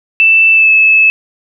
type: tone with pitch glide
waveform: sine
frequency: 2652 to 2605 Hz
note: E7 to E7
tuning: +10 to -21 cents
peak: -4 dBFS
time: 0.2-1.1 s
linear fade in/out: 0 ms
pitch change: -31 cents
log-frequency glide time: 0.52-0.71 s
effects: none